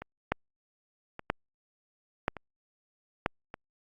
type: two click trains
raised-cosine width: 0.5 ms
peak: -24 / -10 dBFS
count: 4 / 4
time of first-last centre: 0.02-3.541 / 0.32-3.261 s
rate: 0.852 / 1.02 Hz
effects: Opus 48 kbps